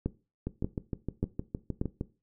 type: two click trains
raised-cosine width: 3 ms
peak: -19 / -16 dBFS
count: 11 / 4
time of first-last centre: 0.47-2.011 / 0.06-1.814 s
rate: 6.49 / 1.71 Hz
effects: noise-tail reverb RT60 0.3 s tail -17 dB re dry